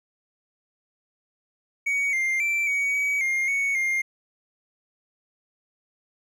triangle tone with pitch steps, 2246 / 2104 / 2341 / 2252 / 2269 / 2122 / 2222 / 2117 Hz, C#7 / C7 / D7 / C#7 / C#7 / C7 / C#7 / C7, +22 / +9 / -6 / +27 / +40 / +24 / +4 / +20 cents, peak -20 dBFS, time 1.86-4.02 s, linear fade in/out 10 ms, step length 270 ms, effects none

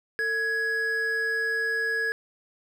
triangle tone pair together, 449.9 / 1671.8 Hz, A4 / G#6, +39 / +11 cents, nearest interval octave + major seventh, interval 2272 cents, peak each -31 / -23 dBFS, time 0.19-2.12 s, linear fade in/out 0 ms, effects none

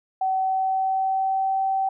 sine tone with pitch glide, 760 to 771.5 Hz, F#5 to G5, +46 to -28 cents, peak -20 dBFS, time 0.21-1.89 s, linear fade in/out 5 ms, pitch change +26 cents, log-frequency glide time 0.39-1.61 s, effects none

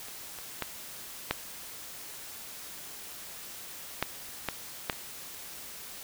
clicks, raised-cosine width 0.3 ms, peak -29 / -27 / -14 / -10 / -10 / -13 / -11 / -27 dBFS, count 8, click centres 0.084 / 0.387 / 0.623 / 1.31 / 4.026 / 4.487 / 4.898 / 4.929 s, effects white hiss -44 dBFS RMS until 6.03 s

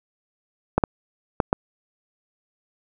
clicks, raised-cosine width 1 ms, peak -3 dBFS, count 4, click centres 0.78 / 0.838 / 1.402 / 1.529 s, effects none

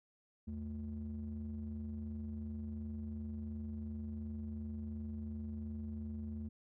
triangle ring-modulated tone, 69.3 Hz, C#2, in tune, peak -35 dBFS, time 0.47-6.49 s, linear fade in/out 10 ms, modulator 150 Hz, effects none

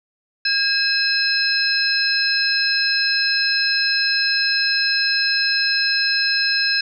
sine tone cluster, 1620 / 2586 / 4127 / 5180 Hz, G#6 / E7 / C8 / E8, -43 / -34 / -25 / -31 cents, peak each -21 / -25 / -23 / -20 dBFS, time 0.45-6.81 s, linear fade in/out 5 ms, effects none

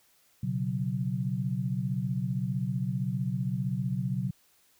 sine chord, B suspended second, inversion none, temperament just, 123.47 / 138.9 / 185.21 Hz, B2 / C#3 / F#3, 0 / +4 / +2 cents, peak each -32 dBFS, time 0.43-4.31 s, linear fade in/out 5 ms, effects white hiss -65 dBFS RMS until 4.79 s

